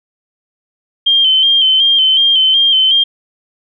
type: tone with vibrato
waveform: sine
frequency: 3136 Hz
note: G7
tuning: in tune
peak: -7 dBFS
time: 1.06-3.04 s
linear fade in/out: 10 ms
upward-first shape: square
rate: 2.7 Hz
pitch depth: 37 cents each way
effects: none